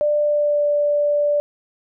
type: tone with pitch glide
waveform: sine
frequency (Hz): 593 to 585.5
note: D5 to D5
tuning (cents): +17 to -5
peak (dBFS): -15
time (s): 0.01-1.4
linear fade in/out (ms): 0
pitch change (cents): -22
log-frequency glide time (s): 0.18-0.65
effects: none